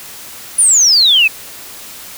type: exponential sweep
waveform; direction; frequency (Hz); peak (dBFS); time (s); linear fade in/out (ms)
sine; down; 9956 to 2489; -6; 0.58-1.28; 10
effects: white hiss -32 dBFS RMS until 2.17 s